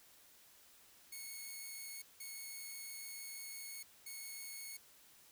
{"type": "tone bursts at uneven times", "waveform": "5% pulse", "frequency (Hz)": 2197, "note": "C#7", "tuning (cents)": -16, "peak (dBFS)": -36, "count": 3, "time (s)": [[1.12, 2.02], [2.2, 3.83], [4.06, 4.77]], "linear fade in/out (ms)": 5, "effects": ["white hiss -64 dBFS RMS until 5.31 s"]}